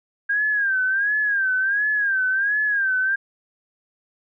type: tone with vibrato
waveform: sine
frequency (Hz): 1610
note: G6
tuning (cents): +46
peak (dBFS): -18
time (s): 0.29-3.16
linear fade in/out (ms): 10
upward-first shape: sine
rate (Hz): 1.4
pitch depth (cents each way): 110
effects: none